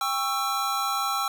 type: chord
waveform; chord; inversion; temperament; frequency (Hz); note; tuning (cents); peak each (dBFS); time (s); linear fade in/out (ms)
square; C# diminished; second; just; 798.3 / 1108.7 / 1330.5; G5 / C#6 / E6; +31 / 0 / +16; -31 / -32 / -28; 0.01-1.28; 2
effects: none